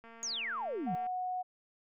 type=click train; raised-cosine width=0.5 ms; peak=-39 dBFS; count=236; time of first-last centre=0.04-1.066 s; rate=229 Hz
type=exponential sweep; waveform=sine; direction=down; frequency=6880 to 155.56 Hz; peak=-34 dBFS; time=0.23-0.95 s; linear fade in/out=0 ms
type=tone; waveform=sine; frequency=734 Hz; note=F#5; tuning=14 cents flat; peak=-33 dBFS; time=0.86-1.43 s; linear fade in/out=20 ms
effects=none